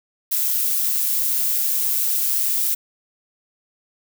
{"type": "noise with amplitude modulation", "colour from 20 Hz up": "violet", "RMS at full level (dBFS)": -19, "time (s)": [0.31, 2.75], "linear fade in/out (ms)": 10, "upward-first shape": "sine", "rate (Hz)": 138, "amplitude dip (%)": 35, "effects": []}